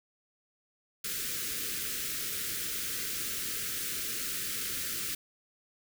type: band-stop noise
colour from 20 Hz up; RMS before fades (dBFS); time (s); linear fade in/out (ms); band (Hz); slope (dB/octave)
white; -35; 1.04-5.15; 5; 500 to 1300; 48
effects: none